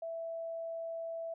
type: tone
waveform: sine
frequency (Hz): 661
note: E5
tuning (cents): +5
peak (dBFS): -37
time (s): 0.02-1.34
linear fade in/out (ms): 5
effects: none